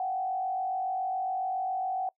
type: tone with frequency modulation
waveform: sine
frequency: 751 Hz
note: F#5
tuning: 26 cents sharp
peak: -28 dBFS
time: 0-2.09 s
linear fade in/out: 2 ms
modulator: 47.2 Hz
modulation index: 0.58
effects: noise-tail reverb RT60 0.1 s tail -23 dB re dry